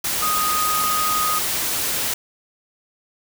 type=tone in noise; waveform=sine; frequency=1244.5 Hz; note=D#6; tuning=in tune; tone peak=-20 dBFS; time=0.22-1.39 s; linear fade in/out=5 ms; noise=white; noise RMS=-23 dBFS; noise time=0.04-2.14 s; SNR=0 dB; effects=none